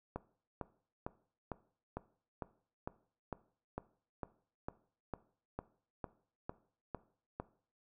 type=click train; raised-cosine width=1 ms; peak=-25 dBFS; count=17; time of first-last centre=0.16-7.4 s; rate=2.21 Hz; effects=noise-tail reverb RT60 0.5 s tail -18 dB re dry